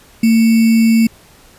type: tone with sample-and-hold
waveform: sine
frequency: 226 Hz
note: A3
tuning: 47 cents sharp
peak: -7 dBFS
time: 0.23-1.07 s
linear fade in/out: 5 ms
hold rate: 2450 Hz
effects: pink hiss -45 dBFS RMS until 1.58 s + resampled to 32000 Hz